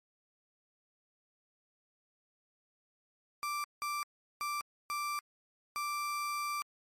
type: tone bursts at uneven times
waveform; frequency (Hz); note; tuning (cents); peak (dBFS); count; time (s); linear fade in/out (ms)
35% pulse; 1174.7; D6; 0; -32; 5; 3.43-3.64 / 3.82-4.03 / 4.41-4.61 / 4.9-5.19 / 5.76-6.62; 0
effects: MP3 64 kbps